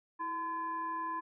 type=tone with frequency modulation; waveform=sine; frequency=1018 Hz; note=C6; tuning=48 cents flat; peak=-34 dBFS; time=0.19-1.21 s; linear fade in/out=20 ms; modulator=692 Hz; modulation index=0.49; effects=none